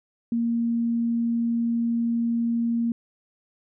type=tone; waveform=sine; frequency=233.1 Hz; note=A#3; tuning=in tune; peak=-21 dBFS; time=0.32-2.92 s; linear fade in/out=2 ms; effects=none